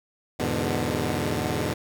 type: chord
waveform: 10% pulse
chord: E dominant seventh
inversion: none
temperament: equal with one note detuned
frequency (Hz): 82.41 / 103.83 / 123.47 / 148.71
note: E2 / G#2 / B2 / D3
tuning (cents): 0 / 0 / 0 / +22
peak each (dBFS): -22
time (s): 0.39-1.74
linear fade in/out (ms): 10
effects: none